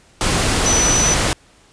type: tone in noise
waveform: sine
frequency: 5980 Hz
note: F#8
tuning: 17 cents sharp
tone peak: -15 dBFS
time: 0.66-1.14 s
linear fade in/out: 0 ms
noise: pink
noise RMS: -17 dBFS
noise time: 0.21-1.33 s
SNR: -1 dB
effects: pink hiss -51 dBFS RMS until 1.72 s + resampled to 22050 Hz